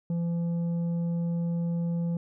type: tone with tanh clipping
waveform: sine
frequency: 170 Hz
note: F3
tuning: 46 cents flat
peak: -27 dBFS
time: 0.1-2.17 s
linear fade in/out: 2 ms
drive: 6 dB
effects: none